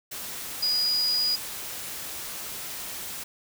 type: tone in noise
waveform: sine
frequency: 4909 Hz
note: D#8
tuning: 24 cents flat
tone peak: -22 dBFS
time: 0.62-1.36 s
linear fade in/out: 10 ms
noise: white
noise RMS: -36 dBFS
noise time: 0.11-3.24 s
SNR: +11 dB
effects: none